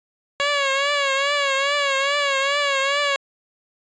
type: tone with vibrato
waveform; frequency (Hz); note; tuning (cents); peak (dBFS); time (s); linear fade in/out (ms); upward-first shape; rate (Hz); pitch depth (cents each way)
10% pulse; 559; C#5; +14; -10; 0.4-3.16; 0; triangle; 2.4; 77
effects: resampled to 16000 Hz